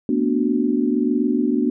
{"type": "chord", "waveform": "sine", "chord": "B minor seventh", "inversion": "third", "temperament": "equal with one note detuned", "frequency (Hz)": [225.5, 246.9, 293.7, 370], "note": ["A3", "B3", "D4", "F#4"], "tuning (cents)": [43, 0, 0, 0], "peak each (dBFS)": [-24, -20, -21, -25], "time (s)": [0.09, 1.7], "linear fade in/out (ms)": 2, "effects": []}